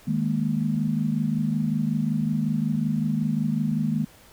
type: chord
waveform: sine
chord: D# suspended fourth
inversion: none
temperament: equal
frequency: 155.56 / 207.7 / 233.1 Hz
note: D#3 / G#3 / A#3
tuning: 0 / 0 / 0 cents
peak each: -26 dBFS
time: 0.07-4.05 s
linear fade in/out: 10 ms
effects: pink hiss -52 dBFS RMS until 4.32 s